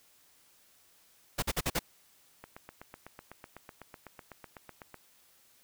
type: noise bursts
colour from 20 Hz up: pink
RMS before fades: -30 dBFS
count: 5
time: 1.38-1.793 s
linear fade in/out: 10 ms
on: 45 ms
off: 47 ms
type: click train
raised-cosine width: 0.5 ms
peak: -30 dBFS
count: 21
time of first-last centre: 2.44-4.943 s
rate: 7.99 Hz
effects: white hiss -64 dBFS RMS until 5.63 s